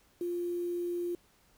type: tone with quantisation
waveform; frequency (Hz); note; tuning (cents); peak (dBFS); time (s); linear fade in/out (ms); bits
sine; 349.2; F4; 0; -31; 0.21-1.15; 2; 9
effects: pink hiss -66 dBFS RMS until 1.57 s